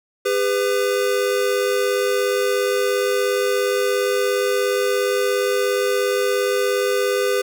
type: tone pair together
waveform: square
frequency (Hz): 402.9 / 500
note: G4 / B4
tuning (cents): +48 / +21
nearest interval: major third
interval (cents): 373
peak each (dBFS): -21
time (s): 0.25-7.42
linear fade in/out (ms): 10
effects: none